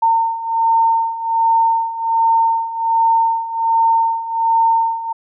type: beating tone pair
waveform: sine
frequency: 909 / 910.3 Hz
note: A#5 / A#5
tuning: -44 / -41 cents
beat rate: 1.3 Hz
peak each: -18 / -14 dBFS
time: 0.02-5.13 s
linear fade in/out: 10 ms
effects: none